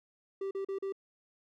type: tone bursts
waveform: triangle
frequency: 390 Hz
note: G4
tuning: 9 cents flat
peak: -31 dBFS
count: 4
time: 0.41-0.924 s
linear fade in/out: 5 ms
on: 100 ms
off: 38 ms
effects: none